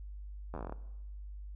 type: slowing click train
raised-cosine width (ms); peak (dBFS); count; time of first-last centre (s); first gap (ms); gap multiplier
1; -27; 11; 0.54-0.724; 11; 1.11
effects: noise-tail reverb RT60 1.0 s tail -17 dB re dry + added 50 Hz sine -42 dBFS peak until 1.55 s